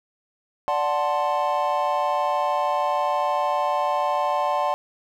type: chord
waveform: triangle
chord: D dominant seventh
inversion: none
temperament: equal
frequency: 587.3 / 740 / 880 / 1046.5 Hz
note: D5 / F#5 / A5 / C6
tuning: 0 / 0 / 0 / 0 cents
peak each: -24 dBFS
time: 0.68-4.74 s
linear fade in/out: 0 ms
effects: none